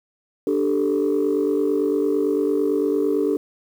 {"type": "chord", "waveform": "sine", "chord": "D suspended fourth", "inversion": "none", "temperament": "just", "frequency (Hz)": [293.7, 391.6, 440.5], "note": ["D4", "G4", "A4"], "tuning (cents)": [0, -2, 2], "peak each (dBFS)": -21, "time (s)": [0.47, 3.37], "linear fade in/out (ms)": 2, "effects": ["tanh soft clip ceiling -12 dBFS", "8-bit"]}